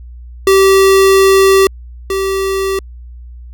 square tone pair in turn, 387 / 387 Hz, G4 / G4, -22 / -22 cents, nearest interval unison, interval 0 cents, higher neither, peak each -6 / -14 dBFS, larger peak first, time 0.47-1.67 / 2.1-2.79 s, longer first, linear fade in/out 2 ms, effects added 60 Hz sine -29 dBFS peak until 3.53 s

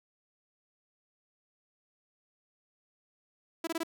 sawtooth tone bursts, 329.6 Hz, E4, in tune, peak -27 dBFS, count 4, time 3.64-3.834 s, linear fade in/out 5 ms, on 32 ms, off 22 ms, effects none

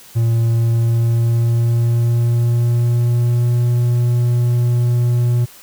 triangle tone with pitch glide, 115.3 to 120.75 Hz, A#2 to B2, -19 to -39 cents, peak -10 dBFS, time 0.15-5.46 s, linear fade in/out 20 ms, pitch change +80 cents, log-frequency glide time 0.5-3.67 s, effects white hiss -42 dBFS RMS until 5.62 s

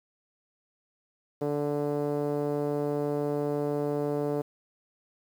5% pulse tone with low-pass filter, 146 Hz, D3, 10 cents flat, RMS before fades -29 dBFS, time 1.41-4.42 s, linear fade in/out 10 ms, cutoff 470 Hz, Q 2, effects 9-bit

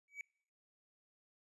triangle tone with exponential growth, 2275 Hz, C#7, 44 cents sharp, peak -37 dBFS, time 0.08-0.21 s, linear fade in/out 1 ms, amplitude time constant 28 ms, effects noise-tail reverb RT60 0.7 s tail -26 dB re dry + resampled to 24000 Hz

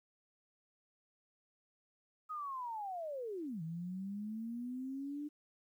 sine linear two-way sweep, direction down then up, 1271 to 158.2 to 298.6 Hz, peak -39 dBFS, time 2.29-5.29 s, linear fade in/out 20 ms, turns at 3.62 s, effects 12-bit

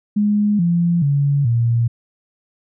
sine tone with pitch steps, 207.7 / 171.65 / 141.86 / 117.24 Hz, G#3 / F3 / C#3 / A#2, 0 / -30 / +40 / +10 cents, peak -13 dBFS, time 0.16-1.88 s, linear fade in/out 10 ms, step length 430 ms, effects none

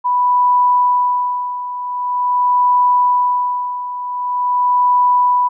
sine tone with tremolo, 987.8 Hz, B5, in tune, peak -9 dBFS, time 0.04-5.49 s, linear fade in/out 20 ms, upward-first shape sine, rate 0.45 Hz, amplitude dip 75%, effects none

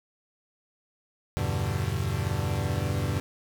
40% pulse chord, E minor seventh, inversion none, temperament equal, 82.41 / 98 / 123.47 / 146.83 Hz, E2 / G2 / B2 / D3, 0 / 0 / 0 / 0 cents, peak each -32 / -29 / -31 / -32 dBFS, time 1.37-3.2 s, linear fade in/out 0 ms, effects none

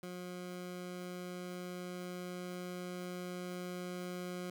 20% pulse tone with level ramp, 179.6 Hz, F3, 49 cents sharp, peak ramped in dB -38 to -35 dBFS, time 0.03-4.5 s, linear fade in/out 2 ms, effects none

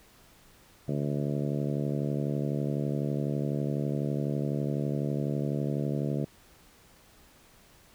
harmonic tone, 72 Hz, D2, 34 cents flat, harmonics 2 / 3 / 4 / 5 / 6 / 7 / 8 / 9, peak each -30 / -34 / -36 / -38 / -40 / -41 / -42 / -43 dBFS, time 0.88-6.25 s, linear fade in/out 5 ms, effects pink hiss -58 dBFS RMS until 7.94 s

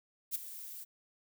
violet noise with ADSR envelope, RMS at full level -32 dBFS, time 0.31-0.85 s, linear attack 42 ms, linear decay 12 ms, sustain -14 dB, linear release 24 ms, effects none

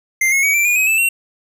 square tone with pitch steps, 2093 / 2174 / 2259 / 2347 / 2438 / 2533 / 2631 / 2733 Hz, C7 / C#7 / C#7 / D7 / D#7 / D#7 / E7 / F7, 0 / -34 / +32 / -2 / -36 / +30 / -4 / -38 cents, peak -13 dBFS, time 0.21-1.09 s, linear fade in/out 5 ms, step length 110 ms, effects none

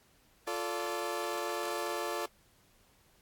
20% pulse chord, D minor, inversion first, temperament equal with one note detuned, 349.2 / 440 / 577.6 Hz, F4 / A4 / D5, 0 / 0 / -29 cents, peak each -33 dBFS, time 0.47-2.26 s, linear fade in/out 5 ms, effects pink hiss -66 dBFS RMS until 3.21 s + AAC 64 kbps

